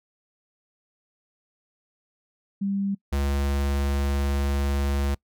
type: tone pair in turn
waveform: sine / square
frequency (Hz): 197.8 / 69.93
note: G3 / C#2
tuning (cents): +16 / +16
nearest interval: octave + tritone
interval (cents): 1800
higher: first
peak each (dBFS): -23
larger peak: neither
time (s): 2.61-2.95 / 3.12-5.15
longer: second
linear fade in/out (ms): 10
effects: noise-tail reverb RT60 0.1 s tail -24 dB re dry